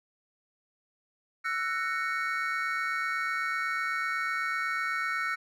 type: chord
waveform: triangle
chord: F# dominant seventh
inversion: third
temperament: just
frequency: 1332 / 1480 / 1850 / 2220 Hz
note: E6 / F#6 / A#6 / C#7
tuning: +18 / 0 / -14 / +2 cents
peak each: -31 / -32 / -34 / -33 dBFS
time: 1.44-5.36 s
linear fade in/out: 20 ms
effects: none